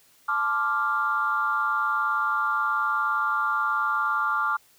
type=tone cluster; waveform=sine; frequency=870 / 1057 / 1176 / 1394 Hz; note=A5 / C6 / D6 / F6; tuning=-20 / +17 / +2 / -4 cents; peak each=-31 / -34 / -25 / -25 dBFS; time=0.28-4.57 s; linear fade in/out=10 ms; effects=tanh soft clip ceiling -12 dBFS + white hiss -59 dBFS RMS until 4.78 s